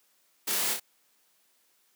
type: noise with echo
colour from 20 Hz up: white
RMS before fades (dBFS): -30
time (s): 0.47-0.74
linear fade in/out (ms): 10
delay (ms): 30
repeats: 2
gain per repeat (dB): -4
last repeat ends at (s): 0.8
effects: white hiss -68 dBFS RMS until 1.95 s + high-pass 200 Hz 12 dB/octave